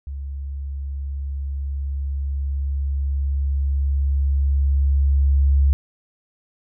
sine tone with level ramp, 69.3 Hz, C#2, in tune, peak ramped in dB -27 to -12 dBFS, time 0.07-5.73 s, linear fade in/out 0 ms, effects none

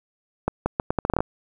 accelerating click train, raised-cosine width 1 ms, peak -7 dBFS, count 11, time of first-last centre 0.48-1.205 s, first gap 180 ms, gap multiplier 0.77, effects 8-bit

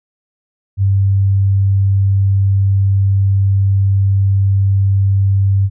sine tone, 98 Hz, G2, in tune, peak -9 dBFS, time 0.77-5.7 s, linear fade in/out 50 ms, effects none

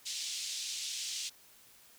white band-pass noise, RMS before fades -39 dBFS, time 0.05-1.3 s, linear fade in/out 20 ms, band 2900 to 7100 Hz, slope 24 dB/octave, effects white hiss -60 dBFS RMS until 1.98 s

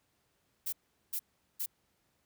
violet noise bursts, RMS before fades -35 dBFS, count 3, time 0.66-1.661 s, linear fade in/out 10 ms, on 67 ms, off 400 ms, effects pink hiss -75 dBFS RMS until 2.25 s + high-pass 60 Hz 12 dB/octave

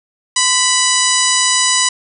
harmonic tone with a mistuned harmonic, 987.8 Hz, B5, in tune, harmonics 1 / 2 / 3 / 4 / 5 / 6 / 7 / 8 / 9, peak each -20 / -20 / -20 / -20 / -20 / -20 / -20 / -20 / -20 dBFS, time 0.36-1.89 s, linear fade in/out 5 ms, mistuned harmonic 1, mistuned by +63 cents, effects none

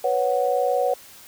sine chord, B suspended second, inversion none, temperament equal, 493.9 / 554.4 / 740 Hz, B4 / C#5 / F#5, 0 / 0 / 0 cents, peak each -23 dBFS, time 0.04-0.94 s, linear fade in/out 5 ms, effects white hiss -46 dBFS RMS until 1.27 s

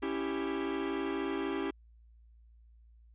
45% pulse chord, C# diminished, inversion none, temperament equal with one note detuned, 277.2 / 329.6 / 393.8 Hz, C#4 / E4 / G4, 0 / 0 / +8 cents, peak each -37 / -37 / -36 dBFS, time 0.02-1.71 s, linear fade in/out 10 ms, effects added 57 Hz sine -56 dBFS peak until 3.14 s + resampled to 8000 Hz

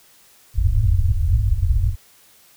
white low-pass noise, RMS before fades -17 dBFS, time 0.54-1.96 s, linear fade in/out 50 ms, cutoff 110 Hz, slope 96 dB/octave, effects white hiss -52 dBFS RMS until 2.56 s

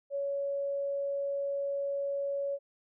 sine tone, 560 Hz, C#5, 18 cents sharp, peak -30 dBFS, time 0.1-2.59 s, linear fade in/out 50 ms, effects none

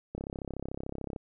click train, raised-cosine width 2 ms, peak -23 dBFS, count 35, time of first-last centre 0.15-1.162 s, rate 33.6 Hz, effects none

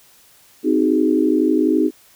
sine chord, Ab dominant seventh, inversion first, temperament just, 259.6 / 311.5 / 373.8 / 415.3 Hz, C4 / Eb4 / Gb4 / Ab4, -13 / +2 / +18 / 0 cents, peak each -19 / -16 / -21 / -22 dBFS, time 0.63-1.91 s, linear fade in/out 50 ms, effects white hiss -51 dBFS RMS until 2.15 s

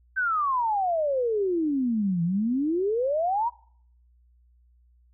sine exponential two-way sweep, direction down then up, 1568 to 164.81 to 985 Hz, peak -22 dBFS, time 0.16-3.5 s, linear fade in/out 20 ms, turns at 2.23 s, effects noise-tail reverb RT60 0.6 s tail -23 dB re dry + added 60 Hz sine -57 dBFS peak until 5.13 s

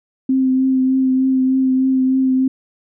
sine tone with vibrato, 261.6 Hz, C4, in tune, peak -12 dBFS, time 0.29-2.48 s, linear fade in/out 5 ms, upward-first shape triangle, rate 3.3 Hz, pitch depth 20 cents each way, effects none

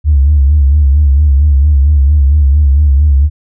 sine tone with vibrato, 71.5 Hz, D2, 46 cents flat, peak -3 dBFS, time 0.04-3.3 s, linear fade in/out 50 ms, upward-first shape sine, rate 4.4 Hz, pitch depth 100 cents each way, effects tanh soft clip ceiling 0 dBFS

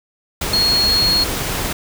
sine tone in noise, 4302 Hz, C8, 47 cents sharp, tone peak -13 dBFS, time 0.53-1.24 s, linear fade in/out 5 ms, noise pink, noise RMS -22 dBFS, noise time 0.41-1.73 s, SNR +6 dB, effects none

